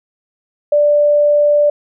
sine tone, 588 Hz, D5, 2 cents sharp, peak -8 dBFS, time 0.72-1.7 s, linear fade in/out 5 ms, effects none

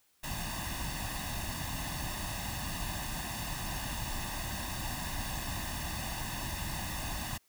pink noise with comb filter, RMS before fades -37 dBFS, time 0.23-7.38 s, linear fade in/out 10 ms, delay 1.1 ms, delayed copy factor +0.8, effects white hiss -70 dBFS RMS until 7.48 s

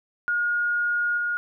sine tone with level steps, 1432 Hz, F6, 43 cents sharp, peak -21 / -23 dBFS, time 0.28-1.37 s, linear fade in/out 0 ms, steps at 1.17 s, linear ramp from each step 10 ms, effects none

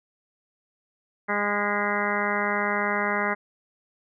harmonic tone with a mistuned harmonic, 205 Hz, G#3, 22 cents flat, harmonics 1 / 2 / 3 / 4 / 5 / 6 / 7 / 8 / 9 / 10, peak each -32 / -32 / -32 / -32 / -32 / -32 / -32 / -32 / -32 / -32 dBFS, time 1.28-3.35 s, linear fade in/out 20 ms, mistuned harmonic 9, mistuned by +40 cents, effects none

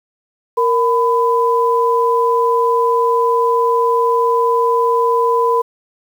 sine tone pair together, 466.2 / 1001.6 Hz, A#4 / B5, 0 / +24 cents, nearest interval octave + minor second, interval 1324 cents, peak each -14 dBFS, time 0.57-5.62 s, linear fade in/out 10 ms, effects 7-bit

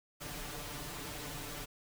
pink noise with comb filter, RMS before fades -43 dBFS, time 0.2-1.66 s, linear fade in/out 20 ms, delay 6.8 ms, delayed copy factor +1, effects none

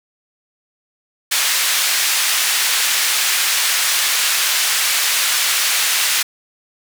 pink band-pass noise, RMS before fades -17 dBFS, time 1.31-6.23 s, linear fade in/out 10 ms, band 1900 to 15000 Hz, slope 12 dB/octave, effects none

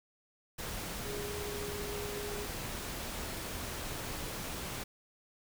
sine tone in noise, 411.6 Hz, G#4, 16 cents flat, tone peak -40 dBFS, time 1.05-2.46 s, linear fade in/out 10 ms, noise pink, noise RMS -40 dBFS, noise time 0.58-4.84 s, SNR -3 dB, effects none

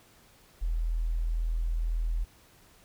sine tone, 41 Hz, E1, 9 cents flat, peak -26 dBFS, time 0.61-2.25 s, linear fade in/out 20 ms, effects pink hiss -59 dBFS RMS until 2.84 s

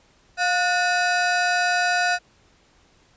35% pulse ring-modulated tone, 1086 Hz, C#6, 36 cents flat, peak -14 dBFS, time 0.37-2.19 s, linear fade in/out 50 ms, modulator 376 Hz, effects pink hiss -58 dBFS RMS until 3.16 s + resampled to 16000 Hz

